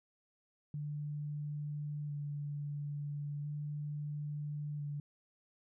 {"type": "tone with vibrato", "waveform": "sine", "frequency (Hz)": 146.6, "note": "D3", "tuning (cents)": -3, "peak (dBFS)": -37, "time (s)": [0.74, 5], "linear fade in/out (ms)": 2, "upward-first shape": "square", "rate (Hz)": 0.37, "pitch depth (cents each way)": 14, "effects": []}